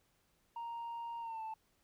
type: tone with pitch glide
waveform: sine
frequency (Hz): 932.3 to 882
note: A#5 to A5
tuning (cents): 0 to +4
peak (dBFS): -38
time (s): 0.56-1.54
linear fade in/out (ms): 5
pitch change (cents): -96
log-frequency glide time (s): 1.2-1.42
effects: tanh soft clip ceiling -39 dBFS + pink hiss -75 dBFS RMS until 1.83 s